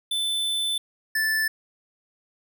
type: tone pair in turn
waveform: square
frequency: 3520 / 1756.4 Hz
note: A7 / A6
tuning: 0 / -4 cents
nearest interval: octave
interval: 1204 cents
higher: first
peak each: -24 / -22 dBFS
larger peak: second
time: 0.11-0.78 / 1.15-1.48 s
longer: first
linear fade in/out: 5 ms
effects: none